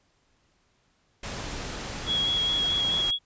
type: noise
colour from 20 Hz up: pink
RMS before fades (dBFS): -35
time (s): 1.23-3.11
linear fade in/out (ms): 5
type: tone with vibrato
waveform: sine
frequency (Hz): 3322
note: G#7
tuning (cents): 0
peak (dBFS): -23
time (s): 2.06-3.19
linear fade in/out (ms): 50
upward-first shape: square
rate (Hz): 4.7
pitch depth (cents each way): 12
effects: pink hiss -68 dBFS RMS until 3.25 s + resampled to 16000 Hz